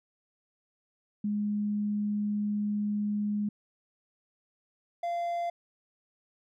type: tone pair in turn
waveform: sine / triangle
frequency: 207.7 / 689.6 Hz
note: G#3 / F5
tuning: 0 / -22 cents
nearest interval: octave + major sixth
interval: 2078 cents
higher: second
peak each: -27 dBFS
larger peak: neither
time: 1.24-3.49 / 5.03-5.5 s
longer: first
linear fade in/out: 5 ms
effects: none